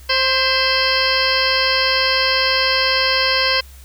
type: harmonic tone with a mistuned harmonic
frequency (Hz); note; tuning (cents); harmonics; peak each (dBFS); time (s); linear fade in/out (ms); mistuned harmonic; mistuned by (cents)
526; C5; +9; 1 / 2 / 3 / 4 / 5 / 6 / 8 / 9 / 10; -23 / -23 / -23 / -23 / -23 / -23 / -23 / -23 / -23; 0.09-3.61; 10; 4; -50
effects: added 66 Hz sine -38 dBFS peak until 3.84 s + white hiss -47 dBFS RMS until 3.84 s